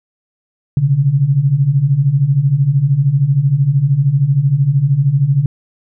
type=beating tone pair; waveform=sine; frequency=130 / 143 Hz; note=C3 / D3; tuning=-11 / -46 cents; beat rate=13 Hz; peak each=-15 / -11 dBFS; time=0.77-5.46 s; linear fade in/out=2 ms; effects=none